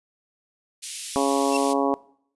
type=high-pass noise; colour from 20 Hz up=white; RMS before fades=-32 dBFS; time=0.82-1.74 s; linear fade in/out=20 ms; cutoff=2500 Hz; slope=24 dB/octave
type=harmonic tone; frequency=138.59 Hz; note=C#3; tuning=in tune; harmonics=2 / 3 / 4 / 5 / 6 / 7 / 8; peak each=-24 / -26 / -27 / -28 / -29 / -29 / -30 dBFS; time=1.16-1.94 s; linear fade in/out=0 ms
type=tone with exponential growth; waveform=sawtooth; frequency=2707 Hz; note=E7; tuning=45 cents sharp; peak=-21 dBFS; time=1.46-1.57 s; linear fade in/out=5 ms; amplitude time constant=23 ms
effects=noise-tail reverb RT60 0.6 s tail -21 dB re dry + resampled to 24000 Hz